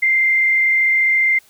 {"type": "tone with frequency modulation", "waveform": "sine", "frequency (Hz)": 2093, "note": "C7", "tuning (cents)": 0, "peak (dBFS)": -12, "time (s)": [0.02, 1.39], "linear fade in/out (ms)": 10, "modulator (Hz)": 35.1, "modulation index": 0.68, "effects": ["white hiss -52 dBFS RMS until 1.49 s"]}